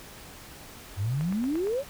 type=exponential sweep; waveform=sine; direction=up; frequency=89.6 to 591 Hz; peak=-25 dBFS; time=0.96-1.84 s; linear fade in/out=50 ms
type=click train; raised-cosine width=0.5 ms; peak=-25 dBFS; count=5; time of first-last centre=1.21-1.671 s; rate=8.68 Hz
effects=pink hiss -46 dBFS RMS until 1.89 s